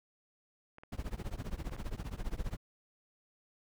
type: clicks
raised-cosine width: 0.5 ms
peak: -35 dBFS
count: 5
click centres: 0.784 / 0.835 / 1.695 / 1.731 / 1.765 s
type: noise with tremolo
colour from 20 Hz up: brown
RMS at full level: -35 dBFS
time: 0.92-2.57 s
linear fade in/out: 5 ms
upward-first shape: triangle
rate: 15 Hz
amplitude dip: 100%
effects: none